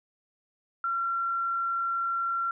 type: tone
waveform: sine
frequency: 1366 Hz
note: F6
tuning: 39 cents flat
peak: -26 dBFS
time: 0.84-2.51 s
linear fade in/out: 2 ms
effects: none